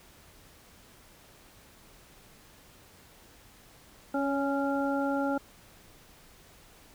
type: harmonic tone with a mistuned harmonic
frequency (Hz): 277.2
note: C#4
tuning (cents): 0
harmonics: 1 / 2 / 3 / 5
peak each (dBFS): -29 / -32 / -34 / -36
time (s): 4.14-5.38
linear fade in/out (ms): 5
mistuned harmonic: 2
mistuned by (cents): +17
effects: pink hiss -56 dBFS RMS until 6.94 s